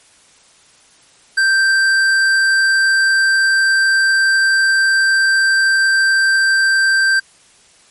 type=tone with hard clipping; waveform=triangle; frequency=1568 Hz; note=G6; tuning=in tune; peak=-12 dBFS; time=1.37-7.2 s; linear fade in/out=10 ms; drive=14 dB; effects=white hiss -49 dBFS RMS until 7.9 s + MP3 48 kbps